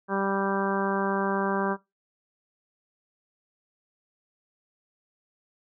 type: harmonic tone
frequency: 196 Hz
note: G3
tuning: in tune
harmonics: 1 / 2 / 3 / 4 / 5 / 6 / 7 / 8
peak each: -30 / -30 / -33 / -34 / -33 / -34 / -39 / -34 dBFS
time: 0.08-1.77 s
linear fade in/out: 50 ms
effects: noise-tail reverb RT60 0.2 s tail -18 dB re dry